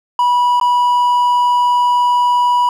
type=tone with dropouts; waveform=triangle; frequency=977 Hz; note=B5; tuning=19 cents flat; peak=-8 dBFS; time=0.19-2.69 s; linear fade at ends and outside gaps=2 ms; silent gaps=0.599-0.612 s; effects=none